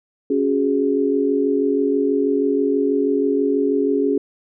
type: chord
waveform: sine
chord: C# suspended fourth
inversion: none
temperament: just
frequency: 277.2 / 369.6 / 415.8 Hz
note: C#4 / F#4 / G#4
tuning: 0 / -2 / +2 cents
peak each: -19 / -23 / -19 dBFS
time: 0.3-4.18 s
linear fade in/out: 5 ms
effects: none